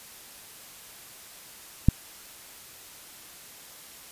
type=click; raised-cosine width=5 ms; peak=-3 dBFS; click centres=1.886 s; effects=white hiss -47 dBFS RMS until 4.11 s + resampled to 32000 Hz